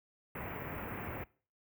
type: band-stop noise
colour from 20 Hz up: pink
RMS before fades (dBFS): -41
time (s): 0.35-1.24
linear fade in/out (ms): 5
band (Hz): 2500 to 15000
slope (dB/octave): 48
effects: noise-tail reverb RT60 0.4 s tail -22 dB re dry + high-pass 60 Hz 12 dB/octave